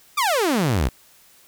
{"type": "exponential sweep", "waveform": "sawtooth", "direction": "down", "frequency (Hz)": [1244.5, 55.8], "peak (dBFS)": -14, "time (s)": [0.17, 0.89], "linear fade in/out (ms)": 10, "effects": ["white hiss -53 dBFS RMS until 1.47 s"]}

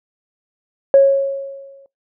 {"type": "tone with exponential decay", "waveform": "sine", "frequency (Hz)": 549, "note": "C#5", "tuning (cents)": -17, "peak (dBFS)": -3, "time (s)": [0.94, 1.86], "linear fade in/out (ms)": 1, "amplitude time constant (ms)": 200, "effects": ["noise-tail reverb RT60 0.2 s tail -24 dB re dry", "tanh soft clip ceiling 0 dBFS"]}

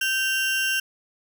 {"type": "tone pair together", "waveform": "35% pulse", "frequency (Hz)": [1555, 2771], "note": ["G6", "F7"], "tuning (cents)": [-14, -14], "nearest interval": "minor seventh", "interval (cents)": 1000, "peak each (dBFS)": -23, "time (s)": [0.01, 0.8], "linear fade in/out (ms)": 5, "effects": []}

